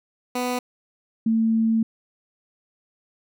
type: tone pair in turn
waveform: 15% pulse / sine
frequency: 248.4 / 224.3 Hz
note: B3 / A3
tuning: +10 / +34 cents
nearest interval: major second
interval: 176 cents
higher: first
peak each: -17 dBFS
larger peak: neither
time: 0.35-0.59 / 1.26-1.83 s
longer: second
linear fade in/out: 5 ms
effects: none